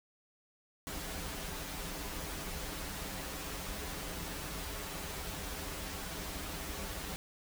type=noise with comb filter; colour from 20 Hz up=pink; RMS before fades=-41 dBFS; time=0.87-7.16 s; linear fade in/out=0 ms; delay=8.5 ms; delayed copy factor=-0.8; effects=none